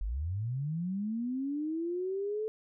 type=linear sweep; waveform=sine; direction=up; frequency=42.66 to 440 Hz; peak=-31 dBFS; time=0.01-2.48 s; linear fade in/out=0 ms; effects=none